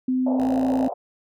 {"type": "tone with pitch glide", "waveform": "sine", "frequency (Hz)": [256.4, 261.5], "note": ["C4", "C4"], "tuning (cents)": [-35, -1], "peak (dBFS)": -19, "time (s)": [0.08, 0.88], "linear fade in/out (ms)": 5, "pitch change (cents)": 34, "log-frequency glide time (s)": [0.25, 0.52]}
{"type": "band-pass noise", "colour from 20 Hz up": "pink", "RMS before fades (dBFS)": -29, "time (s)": [0.26, 0.94], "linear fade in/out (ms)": 10, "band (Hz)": [520, 800], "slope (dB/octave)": 48}
{"type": "tone", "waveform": "5% pulse", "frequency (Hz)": 55.9, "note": "A1", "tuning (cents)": 28, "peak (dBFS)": -25, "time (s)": [0.38, 0.89], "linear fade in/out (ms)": 20}
{"effects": []}